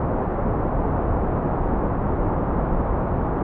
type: low-pass noise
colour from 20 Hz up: pink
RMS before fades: -22 dBFS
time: 0-3.43 s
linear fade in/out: 2 ms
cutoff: 1100 Hz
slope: 24 dB/octave
effects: none